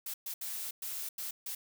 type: noise bursts at uneven times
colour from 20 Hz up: blue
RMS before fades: -39 dBFS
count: 6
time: 0.06-0.14 / 0.26-0.34 / 0.41-0.71 / 0.82-1.09 / 1.18-1.31 / 1.46-1.55 s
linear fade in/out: 5 ms
effects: none